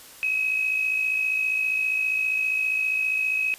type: tone pair together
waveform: sine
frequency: 2545 / 2600 Hz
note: D#7 / E7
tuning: +39 / -24 cents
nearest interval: unison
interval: 37 cents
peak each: -22 / -31 dBFS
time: 0.23-3.54 s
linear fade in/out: 0 ms
effects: white hiss -46 dBFS RMS until 3.58 s + resampled to 32000 Hz